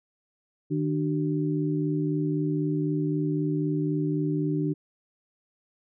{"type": "tone cluster", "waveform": "sine", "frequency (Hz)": [154.6, 297.5, 381.4], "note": ["D#3", "D4", "G4"], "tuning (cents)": [-11, 22, -47], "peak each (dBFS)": [-27, -27, -32], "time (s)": [0.7, 4.74], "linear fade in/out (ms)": 20, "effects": []}